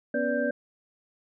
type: tone cluster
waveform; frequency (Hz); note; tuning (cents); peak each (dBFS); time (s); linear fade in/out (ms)
sine; 245.9 / 277.8 / 490.1 / 581 / 1573; B3 / C#4 / B4 / D5 / G6; -7 / +4 / -13 / -19 / +6; -30 / -33 / -32 / -28 / -32; 0.14-0.51; 5
effects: none